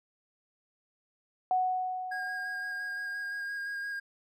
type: tone with exponential decay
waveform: sine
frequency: 740 Hz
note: F#5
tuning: in tune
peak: -23 dBFS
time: 1.51-3.45 s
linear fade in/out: 1 ms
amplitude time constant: 420 ms
type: tone with vibrato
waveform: triangle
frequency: 1627 Hz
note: G#6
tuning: 36 cents flat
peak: -32 dBFS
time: 2.11-4 s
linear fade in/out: 10 ms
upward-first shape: square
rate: 5.8 Hz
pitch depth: 12 cents each way
effects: none